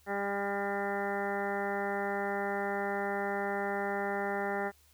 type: harmonic tone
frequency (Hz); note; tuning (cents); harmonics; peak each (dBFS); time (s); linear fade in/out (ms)
200; G3; +35; 1 / 2 / 3 / 4 / 5 / 6 / 7 / 8 / 9 / 10; -40 / -36 / -39 / -36 / -46 / -48 / -41 / -50 / -40 / -46; 0.06-4.72; 50
effects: added 74 Hz sine -65 dBFS peak until 4.93 s + white hiss -65 dBFS RMS until 4.93 s